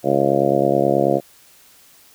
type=harmonic tone; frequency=69.3 Hz; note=C#2; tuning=in tune; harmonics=2 / 3 / 4 / 5 / 6 / 7 / 8 / 9 / 10; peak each=-26 / -25 / -25 / -21 / -24 / -24 / -20 / -23 / -22 dBFS; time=0.03-1.21 s; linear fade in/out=50 ms; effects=white hiss -50 dBFS RMS until 2.14 s